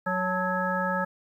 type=harmonic tone with a mistuned harmonic; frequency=185 Hz; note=F#3; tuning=in tune; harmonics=1 / 3 / 5 / 7 / 9; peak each=-31 / -31 / -31 / -31 / -31 dBFS; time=0.06-1.05 s; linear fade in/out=10 ms; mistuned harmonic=5; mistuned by=-77 cents; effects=10-bit